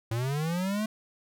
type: linear sweep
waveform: square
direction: up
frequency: 110 to 220 Hz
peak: -28 dBFS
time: 0.11-0.86 s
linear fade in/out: 5 ms
effects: none